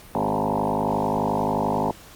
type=tone with frequency modulation; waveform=sine; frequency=554.4 Hz; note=C#5; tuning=in tune; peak=-20 dBFS; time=0.15-1.91 s; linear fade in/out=0 ms; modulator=51.4 Hz; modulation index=7.9; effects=pink hiss -46 dBFS RMS until 2.15 s + Opus 48 kbps